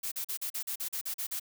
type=noise bursts; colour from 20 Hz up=blue; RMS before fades=-35 dBFS; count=11; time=0.03-1.398 s; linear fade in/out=10 ms; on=88 ms; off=40 ms; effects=none